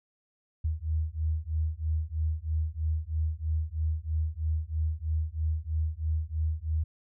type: beating tone pair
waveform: sine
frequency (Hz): 77.3 / 80.4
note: D#2 / E2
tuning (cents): -11 / -43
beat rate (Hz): 3.1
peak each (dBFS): -30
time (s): 0.64-6.84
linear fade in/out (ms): 10
effects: none